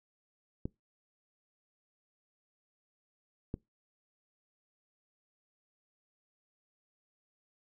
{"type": "clicks", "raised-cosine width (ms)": 3, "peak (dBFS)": -22, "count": 2, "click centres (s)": [0.655, 3.541], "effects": ["noise-tail reverb RT60 0.2 s tail -24 dB re dry"]}